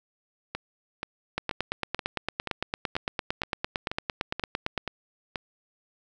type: two click trains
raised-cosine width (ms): 0.3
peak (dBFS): -11 / -15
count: 31 / 11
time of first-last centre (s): 1.38-4.778 / 0.55-5.358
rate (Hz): 8.83 / 2.08
effects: none